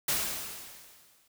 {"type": "noise with exponential decay", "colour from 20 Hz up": "white", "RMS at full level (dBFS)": -27, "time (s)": [0.08, 1.28], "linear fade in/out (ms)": 5, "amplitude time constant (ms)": 260, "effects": []}